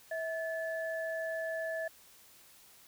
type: tone pair together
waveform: sine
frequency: 649 / 1730.6 Hz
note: E5 / A6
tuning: -27 / -29 cents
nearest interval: octave + perfect fourth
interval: 1698 cents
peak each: -35 / -39 dBFS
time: 0.11-1.88 s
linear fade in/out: 5 ms
effects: white hiss -59 dBFS RMS until 2.87 s